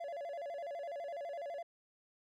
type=tone with vibrato; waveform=triangle; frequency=622.3 Hz; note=D#5; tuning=in tune; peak=-38 dBFS; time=0-1.63 s; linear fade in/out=10 ms; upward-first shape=square; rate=12 Hz; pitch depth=160 cents each way; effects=none